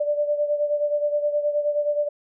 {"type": "beating tone pair", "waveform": "sine", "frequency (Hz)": [587.3, 596.8], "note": ["D5", "D5"], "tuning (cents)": [0, 28], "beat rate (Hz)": 9.5, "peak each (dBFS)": [-21, -27], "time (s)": [0, 2.09], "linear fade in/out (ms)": 10, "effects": []}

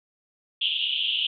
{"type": "band-pass noise", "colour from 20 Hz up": "pink", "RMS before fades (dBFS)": -26, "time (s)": [0.61, 1.27], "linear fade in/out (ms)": 5, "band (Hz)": [2800, 3400], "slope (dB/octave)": 96, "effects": []}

